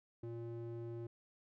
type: tone with band-pass filter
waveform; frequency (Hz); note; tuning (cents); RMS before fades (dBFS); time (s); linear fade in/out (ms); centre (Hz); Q
square; 116.6; A#2; +1; -45; 0.23-1.07; 5; 260; 9.8
effects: none